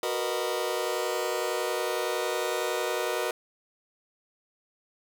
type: chord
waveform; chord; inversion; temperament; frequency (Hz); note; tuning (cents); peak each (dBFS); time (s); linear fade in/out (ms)
sawtooth; B major seventh; second; just; 370.4 / 463 / 493.9 / 617.4; F#4 / A#4 / B4 / D#5; +2 / -12 / 0 / -14; -29; 0.03-3.31; 2
effects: none